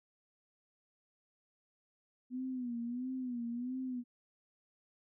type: tone with vibrato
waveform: sine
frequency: 246.9 Hz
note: B3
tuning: in tune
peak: -36 dBFS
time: 2.3-4.04 s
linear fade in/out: 50 ms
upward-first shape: sine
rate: 1.5 Hz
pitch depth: 92 cents each way
effects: none